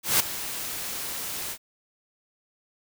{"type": "noise with ADSR envelope", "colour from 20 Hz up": "white", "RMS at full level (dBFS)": -19, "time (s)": [0.03, 1.58], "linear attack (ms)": 170, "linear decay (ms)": 6, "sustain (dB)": -14, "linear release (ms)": 69, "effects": []}